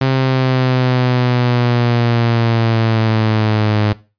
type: linear sweep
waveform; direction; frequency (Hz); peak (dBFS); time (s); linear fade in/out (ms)
sawtooth; down; 133.2 to 104.9; -8; 0.01-3.93; 5
effects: noise-tail reverb RT60 0.3 s tail -19 dB re dry + resampled to 11025 Hz